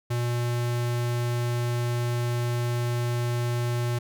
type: tone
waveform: square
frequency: 120.3 Hz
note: B2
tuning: 45 cents flat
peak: -25 dBFS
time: 0.1-3.99 s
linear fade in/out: 10 ms
effects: none